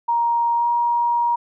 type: tone with pitch glide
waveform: sine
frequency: 939 to 948.3 Hz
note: A#5 to A#5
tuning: +12 to +29 cents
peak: -16 dBFS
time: 0.08-1.36 s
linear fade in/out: 10 ms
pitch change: +17 cents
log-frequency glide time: 0.56-0.66 s
effects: none